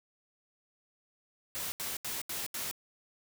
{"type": "noise bursts", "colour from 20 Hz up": "white", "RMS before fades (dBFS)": -37, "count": 5, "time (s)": [1.55, 2.712], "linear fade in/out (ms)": 0, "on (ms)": 170, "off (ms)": 78, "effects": []}